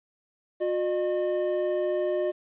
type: tone pair together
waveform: triangle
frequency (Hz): 360.6 / 606.5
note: F#4 / D#5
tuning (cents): -45 / -44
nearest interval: major sixth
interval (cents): 901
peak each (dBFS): -25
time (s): 0.6-2.32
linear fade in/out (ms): 20
effects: resampled to 8000 Hz + 10-bit